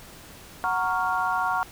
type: chord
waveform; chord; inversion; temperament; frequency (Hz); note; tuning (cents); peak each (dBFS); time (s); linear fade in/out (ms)
sine; Gb major seventh; none; equal; 740 / 932.3 / 1108.7 / 1396.9; Gb5 / Bb5 / Db6 / F6; 0 / 0 / 0 / 0; -28; 0.64-1.63; 0
effects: pink hiss -46 dBFS RMS until 1.71 s